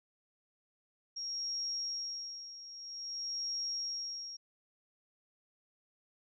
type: tone with tremolo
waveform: sine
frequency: 5588 Hz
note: F8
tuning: in tune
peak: -34 dBFS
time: 1.16-4.37 s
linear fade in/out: 10 ms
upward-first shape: sine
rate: 0.51 Hz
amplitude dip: 75%
effects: none